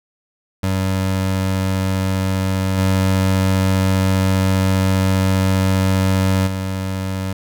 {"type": "tone with level steps", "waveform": "25% pulse", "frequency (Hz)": 95, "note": "F#2", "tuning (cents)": 46, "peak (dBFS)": [-13, -10, -17], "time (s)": [0.63, 7.33], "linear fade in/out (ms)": 5, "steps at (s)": [2.77, 6.46], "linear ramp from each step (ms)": 20, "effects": []}